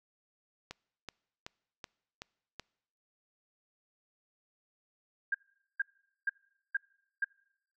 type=click train; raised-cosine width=0.2 ms; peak=-24 dBFS; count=6; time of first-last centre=0.71-2.597 s; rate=2.65 Hz
type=tone bursts; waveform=sine; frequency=1604 Hz; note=G6; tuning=39 cents sharp; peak=-27 dBFS; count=5; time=5.32-7.245 s; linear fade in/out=5 ms; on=25 ms; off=450 ms
effects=noise-tail reverb RT60 0.8 s tail -26 dB re dry